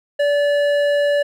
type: tone with hard clipping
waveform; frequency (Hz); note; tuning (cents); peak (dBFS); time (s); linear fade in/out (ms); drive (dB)
triangle; 578; D5; -28; -16; 0.19-1.23; 10; 14
effects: none